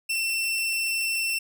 sawtooth tone, 2693 Hz, E7, 36 cents sharp, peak -21 dBFS, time 0.09-1.39 s, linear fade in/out 10 ms, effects none

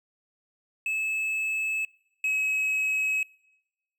triangle tone pair in turn, 2600 / 2560 Hz, E7 / D#7, -24 / +49 cents, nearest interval unison, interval 27 cents, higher first, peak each -24 / -22 dBFS, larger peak second, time 0.86-1.85 / 2.24-3.23 s, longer neither, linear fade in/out 2 ms, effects noise-tail reverb RT60 1.0 s tail -25 dB re dry

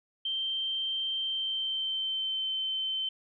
sine tone with pitch glide, 3136 to 3086 Hz, G7 to G7, 0 to -28 cents, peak -29 dBFS, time 0.25-3.09 s, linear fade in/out 5 ms, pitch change -28 cents, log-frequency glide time 1.18-2.49 s, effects none

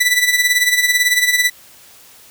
sawtooth tone with tremolo, 1975.5 Hz, B6, in tune, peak -6 dBFS, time 0-1.5 s, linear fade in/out 10 ms, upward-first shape sine, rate 18 Hz, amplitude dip 65%, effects white hiss -44 dBFS RMS until 2.3 s

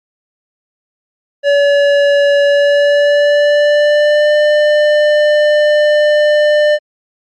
square tone with pitch glide, 570 to 598 Hz, C#5 to D5, +48 to +31 cents, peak -8 dBFS, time 1.43-6.79 s, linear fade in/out 50 ms, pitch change +83 cents, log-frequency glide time 2.44-4.33 s, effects low-pass 3000 Hz 12 dB/octave + Opus 48 kbps

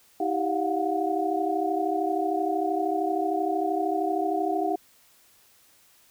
sine tone cluster, 320.1 / 390 / 702 / 735 Hz, D#4 / G4 / F5 / F#5, +49 / -9 / +9 / -12 cents, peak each -29 dBFS, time 0.2-4.76 s, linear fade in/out 5 ms, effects white hiss -59 dBFS RMS until 6.1 s

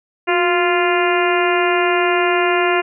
harmonic tone with a mistuned harmonic, 348.2 Hz, F4, 5 cents flat, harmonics 1 / 2 / 3 / 4 / 5 / 6 / 7 / 8, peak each -17 / -20 / -22 / -23 / -24 / -25 / -25 / -26 dBFS, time 0.27-2.82 s, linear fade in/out 20 ms, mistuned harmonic 1, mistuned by +61 cents, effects none

